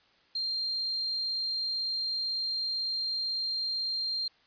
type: tone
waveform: sine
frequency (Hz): 4186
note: C8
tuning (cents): 0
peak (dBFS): -29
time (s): 0.35-4.28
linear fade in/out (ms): 5
effects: white hiss -64 dBFS RMS until 4.46 s + resampled to 11025 Hz